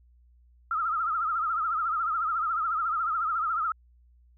sine tone with vibrato, 1303 Hz, E6, 20 cents flat, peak -25 dBFS, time 0.71-3.72 s, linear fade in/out 2 ms, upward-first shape triangle, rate 14 Hz, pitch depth 130 cents each way, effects added 60 Hz sine -56 dBFS peak until 4.37 s

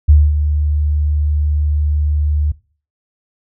sine tone with ADSR envelope, 74.5 Hz, D2, 25 cents sharp, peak -3 dBFS, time 0.08-2.52 s, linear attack 15 ms, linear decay 230 ms, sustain -9 dB, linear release 9 ms, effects noise-tail reverb RT60 0.4 s tail -20 dB re dry

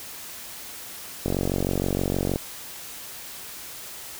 click train, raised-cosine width 2 ms, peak -11 dBFS, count 52, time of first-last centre 1.26-2.359 s, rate 46.4 Hz, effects white hiss -39 dBFS RMS until 4.19 s

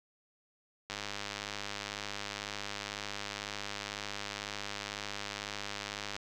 click train, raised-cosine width 0.2 ms, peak -20 dBFS, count 538, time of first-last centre 0.9-6.165 s, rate 102 Hz, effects none

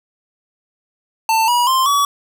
square tone with pitch steps, 892 / 967.1 / 1048.6 / 1136.9 Hz, A5 / B5 / C6 / C#6, +23 / -37 / +3 / +43 cents, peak -13 dBFS, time 1.29-2.05 s, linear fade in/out 2 ms, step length 190 ms, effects none

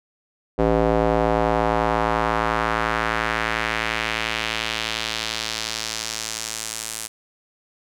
square tone with band-pass filter sweep, 55.7 Hz, A1, 22 cents sharp, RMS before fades -23 dBFS, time 0.58-7.08 s, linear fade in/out 20 ms, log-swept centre 490 to 9000 Hz, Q 1.4, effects none

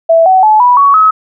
sine tone with pitch steps, 659.3 / 753 / 860 / 982.1 / 1121.7 / 1281.1 Hz, E5 / F#5 / A5 / B5 / C#6 / E6, 0 / +30 / -40 / -10 / +20 / -50 cents, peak -3 dBFS, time 0.09-1.11 s, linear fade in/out 10 ms, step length 170 ms, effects none

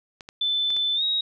clicks, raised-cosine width 0.2 ms, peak -22 dBFS, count 4, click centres 0.208 / 0.289 / 0.704 / 0.766 s
sine tone with pitch glide, 3520 to 3794 Hz, A7 to A#7, 0 to +30 cents, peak -21 dBFS, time 0.41-1.21 s, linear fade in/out 5 ms, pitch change +130 cents, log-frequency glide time 0.95-1.03 s
effects none

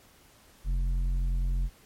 triangle tone with tanh clipping, 44.34 Hz, F1, 27 cents sharp, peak -26 dBFS, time 0.64-1.7 s, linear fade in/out 50 ms, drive 12 dB, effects pink hiss -58 dBFS RMS until 1.85 s + MP3 64 kbps

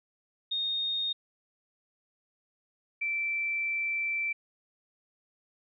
sine tone pair in turn, 3698 / 2335 Hz, A#7 / D7, -15 / -11 cents, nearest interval minor sixth, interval 796 cents, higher first, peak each -28 dBFS, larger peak neither, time 0.51-1.13 / 3.01-4.33 s, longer second, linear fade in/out 10 ms, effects none

